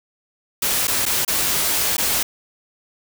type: noise with dropouts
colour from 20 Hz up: white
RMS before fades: -20 dBFS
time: 0.62-2.23 s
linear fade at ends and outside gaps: 5 ms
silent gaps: 0.872-0.879 / 1.055-1.062 / 1.25-1.278 / 1.968-1.98 s
effects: none

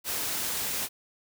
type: noise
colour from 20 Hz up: white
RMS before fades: -31 dBFS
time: 0.04-0.89 s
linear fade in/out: 50 ms
effects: none

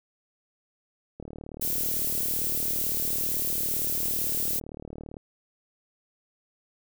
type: click train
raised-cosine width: 2 ms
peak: -26 dBFS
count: 151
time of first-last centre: 1.2-5.168 s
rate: 37.8 Hz
type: noise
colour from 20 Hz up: violet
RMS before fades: -28 dBFS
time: 1.61-4.6 s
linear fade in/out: 10 ms
effects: none

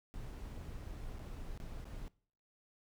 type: noise with dropouts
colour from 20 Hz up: brown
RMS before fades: -45 dBFS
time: 0.14-2.08 s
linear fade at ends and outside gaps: 0 ms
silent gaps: 0.778-0.781 / 1.185-1.193 / 1.575-1.601 / 1.843-1.854 s
effects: noise-tail reverb RT60 0.5 s tail -22 dB re dry

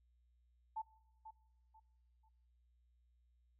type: tone with echo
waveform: sine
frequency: 880 Hz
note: A5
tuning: in tune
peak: -39 dBFS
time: 0.76-0.82 s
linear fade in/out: 10 ms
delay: 490 ms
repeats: 3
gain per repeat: -11 dB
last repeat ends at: 2.29 s
effects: noise-tail reverb RT60 1.0 s tail -21 dB re dry + added 60 Hz sine -70 dBFS peak until 3.59 s

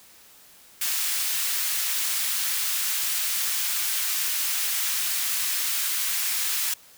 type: high-pass noise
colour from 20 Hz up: white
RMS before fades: -26 dBFS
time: 0.81-6.74 s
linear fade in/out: 5 ms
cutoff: 1500 Hz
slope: 12 dB/octave
effects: white hiss -52 dBFS RMS until 6.97 s

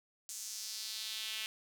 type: tone with high-pass filter sweep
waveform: sawtooth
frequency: 218.6 Hz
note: A3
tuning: 11 cents flat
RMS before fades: -42 dBFS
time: 0.29-1.46 s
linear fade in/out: 0 ms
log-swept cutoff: 7000 to 2800 Hz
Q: 2.4
effects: none

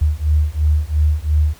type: beating tone pair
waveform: sine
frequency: 74.4 / 77.3 Hz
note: D2 / D#2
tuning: +23 / -11 cents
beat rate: 2.9 Hz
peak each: -16 dBFS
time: 0.01-1.54 s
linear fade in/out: 10 ms
effects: pink hiss -45 dBFS RMS until 1.59 s

